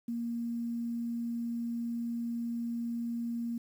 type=tone with quantisation; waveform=sine; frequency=234.5 Hz; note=A#3; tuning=11 cents sharp; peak=-32 dBFS; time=0.08-3.58 s; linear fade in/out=5 ms; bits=10; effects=none